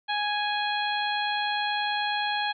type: harmonic tone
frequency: 830.6 Hz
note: G#5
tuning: in tune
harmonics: 1 / 2 / 3 / 4 / 5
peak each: -28 / -31 / -35 / -33 / -36 dBFS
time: 0.08-2.53 s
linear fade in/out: 20 ms
effects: none